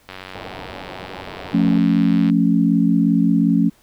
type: click train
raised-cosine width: 0.3 ms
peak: -17 dBFS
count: 208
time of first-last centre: 0.09-2.299 s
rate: 93.7 Hz
type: low-pass noise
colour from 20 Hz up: white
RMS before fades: -36 dBFS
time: 0.35-1.79 s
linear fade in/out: 2 ms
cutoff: 950 Hz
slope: 48 dB/octave
type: chord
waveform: sine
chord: F augmented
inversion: none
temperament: equal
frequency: 174.61 / 220 / 277.2 Hz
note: F3 / A3 / C#4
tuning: 0 / 0 / 0 cents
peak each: -17 dBFS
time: 1.53-3.7 s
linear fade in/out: 20 ms
effects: pink hiss -55 dBFS RMS until 3.82 s